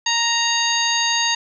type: harmonic tone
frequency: 932.3 Hz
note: A#5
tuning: in tune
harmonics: 1 / 2 / 3 / 4 / 5 / 7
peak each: -24 / -24 / -24 / -24 / -24 / -24 dBFS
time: 0.06-1.35 s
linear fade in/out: 5 ms
effects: none